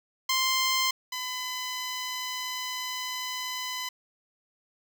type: tone pair in turn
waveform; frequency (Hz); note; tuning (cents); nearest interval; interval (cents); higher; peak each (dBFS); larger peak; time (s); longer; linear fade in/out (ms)
10% pulse; 1046.5 / 1009; C6 / B5; 0 / +37; minor second; 63; first; -15 / -23; first; 0.29-0.91 / 1.12-3.89; second; 5
effects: none